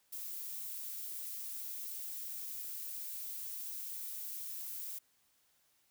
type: noise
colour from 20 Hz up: violet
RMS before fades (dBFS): -43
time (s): 0.12-4.99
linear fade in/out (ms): 10
effects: white hiss -73 dBFS RMS until 5.9 s